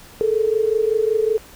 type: tone pair together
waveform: sine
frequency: 427.7 / 453 Hz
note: A4 / A#4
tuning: -49 / -50 cents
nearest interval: minor second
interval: 99 cents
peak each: -18 / -19 dBFS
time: 0.21-1.38 s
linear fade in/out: 0 ms
effects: pink hiss -44 dBFS RMS until 1.55 s